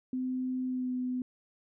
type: tone with pitch glide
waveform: sine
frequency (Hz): 256 to 252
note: C4 to B3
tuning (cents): -38 to +35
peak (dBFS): -30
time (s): 0.13-1.22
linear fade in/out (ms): 2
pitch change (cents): -27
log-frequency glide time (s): 0.66-0.92
effects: none